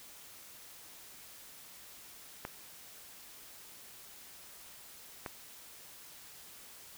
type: clicks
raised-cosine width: 0.5 ms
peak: -23 dBFS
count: 2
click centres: 2.451 / 5.262 s
effects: white hiss -53 dBFS RMS until 6.97 s